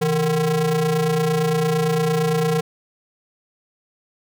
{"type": "ring-modulated tone", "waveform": "square", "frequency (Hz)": 149.3, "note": "D3", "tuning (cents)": 29, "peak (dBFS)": -15, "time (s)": [0.01, 2.61], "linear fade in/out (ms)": 10, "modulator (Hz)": 313, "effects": []}